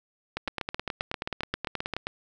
two click trains, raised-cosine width 0.3 ms, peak -14 / -14 dBFS, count 13 / 16, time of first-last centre 0.48-2.069 / 0.37-1.966 s, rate 7.55 / 9.4 Hz, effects none

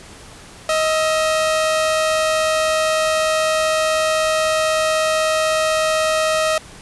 sawtooth tone pair together, 630 / 1336.1 Hz, D#5 / E6, +21 / +23 cents, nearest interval octave + minor second, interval 1302 cents, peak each -12 / -23 dBFS, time 0.69-6.58 s, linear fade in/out 2 ms, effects pink hiss -40 dBFS RMS until 6.81 s + resampled to 24000 Hz

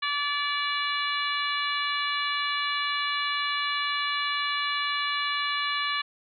harmonic tone, 578 Hz, D5, 28 cents flat, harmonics 2 / 3 / 4 / 5 / 6 / 7, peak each -30 / -32 / -33 / -34 / -35 / -35 dBFS, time 0.02-6.02 s, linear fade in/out 10 ms, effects none

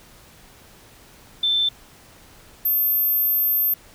sine tone pair in turn, 3543 / 13377 Hz, A7 / G#9, +11 / +11 cents, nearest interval octave + major seventh, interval 2300 cents, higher second, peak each -17 dBFS, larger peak neither, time 1.43-1.69 / 2.65-3.74 s, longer second, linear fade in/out 5 ms, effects pink hiss -49 dBFS RMS until 3.94 s

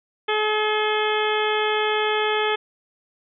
harmonic tone with a mistuned harmonic, 426.8 Hz, G#4, 47 cents sharp, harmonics 1 / 2 / 3 / 4 / 5 / 6 / 7 / 8, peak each -23 / -26 / -28 / -29 / -30 / -31 / -31 / -32 dBFS, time 0.28-2.56 s, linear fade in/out 10 ms, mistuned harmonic 7, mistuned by +67 cents, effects none

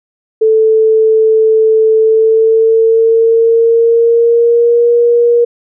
sine tone with pitch glide, 440 to 474.3 Hz, A4 to A#4, 0 to +30 cents, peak -5 dBFS, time 0.41-5.45 s, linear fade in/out 10 ms, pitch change +130 cents, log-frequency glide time 1.97-4.9 s, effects none

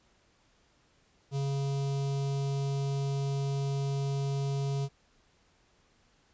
square tone with notch filter, 138.59 Hz, C#3, in tune, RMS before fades -31 dBFS, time 1.31-4.89 s, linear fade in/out 50 ms, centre 1700 Hz, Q 0.63, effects pink hiss -67 dBFS RMS until 6.33 s + resampled to 16000 Hz

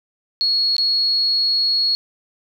sine tone with dropouts, 4330 Hz, C#8, 41 cents flat, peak -15 dBFS, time 0.41-1.95 s, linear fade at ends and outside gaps 0 ms, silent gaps 0.766-0.782 s, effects 8-bit

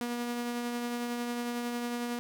sawtooth tone with tremolo, 240.1 Hz, B3, 49 cents flat, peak -27 dBFS, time 0.01-2.19 s, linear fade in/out 0 ms, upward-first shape triangle, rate 11 Hz, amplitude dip 30%, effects none

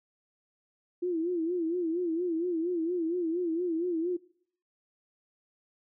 sine tone with vibrato, 340.8 Hz, F4, 42 cents flat, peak -27 dBFS, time 1.02-4.17 s, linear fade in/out 10 ms, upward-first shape sine, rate 4.3 Hz, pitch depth 110 cents each way, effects noise-tail reverb RT60 0.6 s tail -22 dB re dry

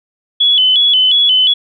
sine tone with vibrato, 3200 Hz, G7, 35 cents sharp, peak -7 dBFS, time 0.4-1.54 s, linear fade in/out 10 ms, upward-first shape square, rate 2.8 Hz, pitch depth 94 cents each way, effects none

